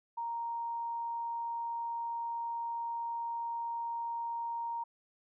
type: tone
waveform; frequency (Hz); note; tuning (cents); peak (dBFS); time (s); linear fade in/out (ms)
sine; 932.3; A#5; 0; -34; 0.17-4.84; 10
effects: none